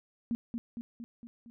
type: tone with echo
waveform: sine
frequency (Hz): 234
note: A#3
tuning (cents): +7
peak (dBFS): -28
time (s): 0.31-0.35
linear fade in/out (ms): 0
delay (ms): 230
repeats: 5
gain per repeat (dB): -4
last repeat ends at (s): 1.5
effects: none